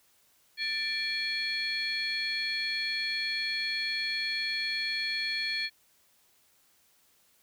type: tone cluster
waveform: sine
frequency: 1770 / 2348 / 3348 / 4320 Hz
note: A6 / D7 / G#7 / C#8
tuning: +10 / -1 / +13 / -45 cents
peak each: -35 / -33 / -39 / -32 dBFS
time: 0.57-5.7 s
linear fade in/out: 50 ms
effects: tanh soft clip ceiling -21 dBFS + white hiss -66 dBFS RMS until 7.42 s